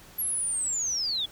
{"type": "linear sweep", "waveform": "sine", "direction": "down", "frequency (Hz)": [11550, 3322], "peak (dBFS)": -26, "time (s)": [0.18, 1.26], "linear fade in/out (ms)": 10, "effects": ["pink hiss -51 dBFS RMS until 1.31 s"]}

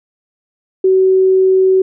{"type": "tone", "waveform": "sine", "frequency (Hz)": 377.6, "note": "F#4", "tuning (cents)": 35, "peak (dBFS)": -7, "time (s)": [0.84, 1.82], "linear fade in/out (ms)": 5, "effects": []}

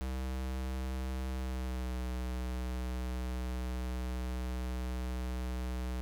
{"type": "tone with pitch glide", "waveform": "square", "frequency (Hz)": [64.7, 62.57], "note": ["C2", "B1"], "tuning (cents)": [-19, 23], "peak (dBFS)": -35, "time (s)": [0.01, 6.01], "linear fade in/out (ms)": 0, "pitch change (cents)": -58, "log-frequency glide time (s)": [1.35, 1.98], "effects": []}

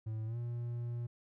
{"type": "tone with pitch glide", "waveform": "triangle", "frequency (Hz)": [110, 119.26], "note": ["A2", "A#2"], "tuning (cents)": [0, 40], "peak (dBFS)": -34, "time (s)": [0.06, 1.07], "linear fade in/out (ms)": 10, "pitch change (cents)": 140, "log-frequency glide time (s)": [0.26, 0.37], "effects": []}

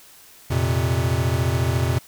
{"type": "chord", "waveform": "square", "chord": "F suspended fourth", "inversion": "none", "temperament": "equal", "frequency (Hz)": [87.31, 116.54, 130.81], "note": ["F2", "Bb2", "C3"], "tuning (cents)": [0, 0, 0], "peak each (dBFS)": -24, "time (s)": [0.5, 1.99], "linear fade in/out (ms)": 10, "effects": ["white hiss -48 dBFS RMS until 2.07 s"]}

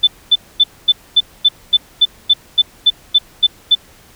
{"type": "tone bursts", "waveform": "sine", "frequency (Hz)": 3520, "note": "A7", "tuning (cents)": 0, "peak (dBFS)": -5, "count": 14, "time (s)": [0.03, 3.752], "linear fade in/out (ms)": 10, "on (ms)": 43, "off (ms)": 240, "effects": ["pink hiss -45 dBFS RMS until 4.15 s"]}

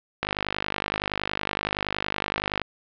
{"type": "click train", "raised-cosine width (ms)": 0.3, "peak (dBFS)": -8, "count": 122, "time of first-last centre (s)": [0.23, 2.617], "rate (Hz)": 50.7, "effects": ["low-pass 4000 Hz 12 dB/octave"]}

